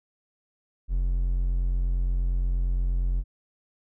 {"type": "tone", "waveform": "triangle", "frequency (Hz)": 44.28, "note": "F1", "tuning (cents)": 25, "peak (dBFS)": -20, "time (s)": [0.88, 3.24], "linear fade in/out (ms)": 50, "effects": []}